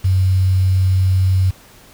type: tone with quantisation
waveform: sine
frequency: 93.8 Hz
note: F#2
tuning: 24 cents sharp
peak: -11 dBFS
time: 0.04-1.51 s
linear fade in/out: 10 ms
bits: 6
effects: pink hiss -45 dBFS RMS until 1.93 s